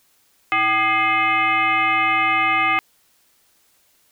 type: tone with frequency modulation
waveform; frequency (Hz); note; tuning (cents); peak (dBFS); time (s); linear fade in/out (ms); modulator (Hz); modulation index
sine; 1661.2; G#6; 0; -15; 0.52-2.79; 0; 445; 2.1
effects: white hiss -60 dBFS RMS until 4.11 s